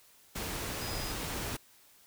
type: tone in noise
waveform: sine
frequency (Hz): 4978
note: D#8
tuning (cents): 0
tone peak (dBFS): -43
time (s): 0.81-1.12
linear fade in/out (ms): 10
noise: pink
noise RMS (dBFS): -37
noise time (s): 0.35-1.57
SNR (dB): -9
effects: white hiss -61 dBFS RMS until 2.06 s